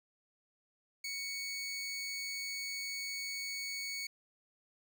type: tone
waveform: 20% pulse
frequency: 2227 Hz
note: C#7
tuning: 7 cents sharp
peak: -33 dBFS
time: 1.04-4.07 s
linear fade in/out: 5 ms
effects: none